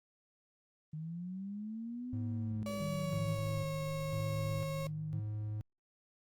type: linear two-way sweep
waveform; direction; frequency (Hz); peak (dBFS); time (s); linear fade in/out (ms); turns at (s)
sine; up then down; 151.5 to 253.2 to 151.5; -39; 0.93-3.47; 5; 2.12
type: tone with tremolo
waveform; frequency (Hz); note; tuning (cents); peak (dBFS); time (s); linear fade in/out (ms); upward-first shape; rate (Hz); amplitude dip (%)
triangle; 106.3; G#2; +41; -34; 2.13-5.61; 0; square; 1; 75
type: tone with pitch glide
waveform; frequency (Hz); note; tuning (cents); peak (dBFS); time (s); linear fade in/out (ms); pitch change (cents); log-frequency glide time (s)
35% pulse; 571 to 545.2; D5 to C#5; -49 to -29; -38; 2.66-4.87; 2; -80; 2.84-3.63
type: tone with vibrato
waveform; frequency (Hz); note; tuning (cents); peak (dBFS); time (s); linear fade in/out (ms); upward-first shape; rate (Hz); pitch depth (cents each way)
sine; 154.2; D#3; -15; -37; 2.8-5.2; 10; triangle; 4.6; 14
effects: Opus 24 kbps